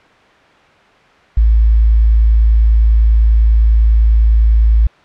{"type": "tone with quantisation", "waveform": "sine", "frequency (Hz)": 55, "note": "A1", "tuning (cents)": 0, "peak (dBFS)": -6, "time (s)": [1.37, 4.87], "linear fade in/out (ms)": 5, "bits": 6, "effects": ["white hiss -45 dBFS RMS until 5.04 s", "low-pass 2000 Hz 12 dB/octave"]}